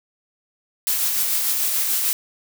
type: noise with tremolo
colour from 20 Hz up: blue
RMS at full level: -20 dBFS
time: 0.87-2.13 s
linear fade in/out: 0 ms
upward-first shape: sine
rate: 6.8 Hz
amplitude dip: 30%
effects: none